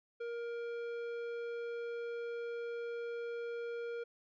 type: tone with tanh clipping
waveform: sine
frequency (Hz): 470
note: A#4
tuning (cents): +14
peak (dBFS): -40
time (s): 0.2-4.04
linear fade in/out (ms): 10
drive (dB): 12
effects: none